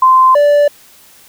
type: tone pair in turn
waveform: sine / triangle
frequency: 1038 / 582.6 Hz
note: C6 / D5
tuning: -14 / -14 cents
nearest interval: minor seventh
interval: 1000 cents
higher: first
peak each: -4 dBFS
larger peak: neither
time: 0.02-0.35 / 0.35-0.68 s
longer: neither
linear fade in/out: 5 ms
effects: white hiss -43 dBFS RMS until 1.28 s